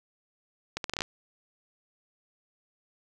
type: accelerating click train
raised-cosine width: 0.2 ms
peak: -14 dBFS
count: 8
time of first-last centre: 0.77-1.02 s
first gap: 72 ms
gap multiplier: 0.75
effects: none